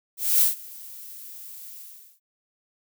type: noise with ADSR envelope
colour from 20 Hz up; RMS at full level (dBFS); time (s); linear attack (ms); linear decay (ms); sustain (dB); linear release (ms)
violet; -17; 0.17-2.2; 240; 140; -24; 440
effects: none